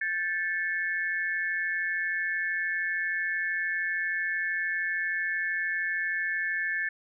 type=tone cluster; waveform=sine; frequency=1582 / 1755 / 2187 Hz; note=G6 / A6 / C#7; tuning=+15 / -5 / -24 cents; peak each=-35 / -28 / -36 dBFS; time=0.01-6.89 s; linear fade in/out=5 ms; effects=none